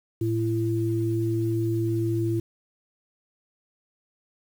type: tone pair together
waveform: sine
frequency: 112.49 / 336.8 Hz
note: A2 / E4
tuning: +39 / +37 cents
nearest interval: octave + perfect fifth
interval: 1898 cents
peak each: -25 dBFS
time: 0.21-2.4 s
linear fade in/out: 5 ms
effects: 8-bit